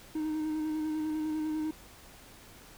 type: tone with vibrato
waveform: triangle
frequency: 310 Hz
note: D#4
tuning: 6 cents flat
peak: -28 dBFS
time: 0.15-1.71 s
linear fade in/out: 5 ms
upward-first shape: square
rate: 10 Hz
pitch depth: 18 cents each way
effects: pink hiss -53 dBFS RMS until 2.77 s